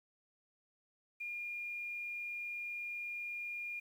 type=tone; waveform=sine; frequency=2416 Hz; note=D7; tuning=48 cents sharp; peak=-39 dBFS; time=1.2-3.8 s; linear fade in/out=10 ms; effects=11-bit